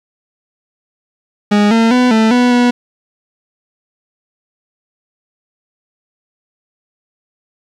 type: tone with pitch steps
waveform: 40% pulse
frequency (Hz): 206.7 / 227.2 / 249.6 / 221.1 / 246.2 / 244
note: G#3 / A#3 / B3 / A3 / B3 / B3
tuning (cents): -8 / -44 / +19 / +9 / -5 / -21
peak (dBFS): -7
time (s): 1.51-2.71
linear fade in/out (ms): 10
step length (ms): 200
effects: low-pass 5000 Hz 12 dB/octave + 8-bit